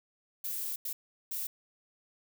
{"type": "noise bursts at uneven times", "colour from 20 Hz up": "violet", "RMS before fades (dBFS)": -36, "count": 3, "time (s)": [[0.44, 0.76], [0.85, 0.93], [1.31, 1.47]], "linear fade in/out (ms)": 5, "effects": []}